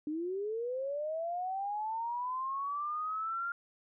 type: linear sweep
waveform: sine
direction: up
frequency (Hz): 293.7 to 1402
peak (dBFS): -33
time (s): 0.07-3.52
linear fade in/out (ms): 2
effects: none